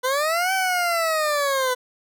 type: linear two-way sweep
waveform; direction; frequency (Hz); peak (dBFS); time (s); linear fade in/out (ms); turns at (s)
20% pulse; up then down; 496.3 to 770 to 496.3; -15; 0.03-1.75; 20; 0.53
effects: none